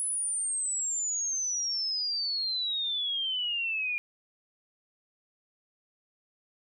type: exponential sweep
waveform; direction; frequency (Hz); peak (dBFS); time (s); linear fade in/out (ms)
sine; down; 10290 to 2407; -28; 0-3.98; 0
effects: none